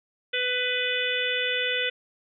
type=harmonic tone; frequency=498.1 Hz; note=B4; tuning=15 cents sharp; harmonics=1 / 3 / 4 / 5 / 6 / 7; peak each=-31 / -31 / -31 / -31 / -31 / -31 dBFS; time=0.33-1.9 s; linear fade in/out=10 ms; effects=none